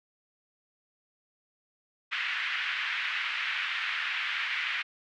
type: band-pass noise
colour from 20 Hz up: pink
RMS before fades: -32 dBFS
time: 2.11-4.83 s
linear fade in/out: 20 ms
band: 1600 to 2900 Hz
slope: 24 dB/octave
effects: none